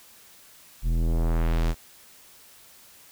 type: tone with low-pass filter sweep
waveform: square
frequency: 41.2 Hz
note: E1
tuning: in tune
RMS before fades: -23 dBFS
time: 0.82-1.75 s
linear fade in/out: 50 ms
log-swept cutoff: 130 to 10000 Hz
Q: 0.81
effects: white hiss -52 dBFS RMS until 3.11 s